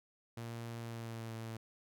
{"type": "tone with pitch glide", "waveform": "sawtooth", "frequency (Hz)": [116.4, 113.09], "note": ["A#2", "A2"], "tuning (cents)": [-2, 48], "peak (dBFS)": -38, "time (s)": [0.37, 1.57], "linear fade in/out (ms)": 5, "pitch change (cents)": -50, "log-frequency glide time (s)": [0.79, 1.35], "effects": []}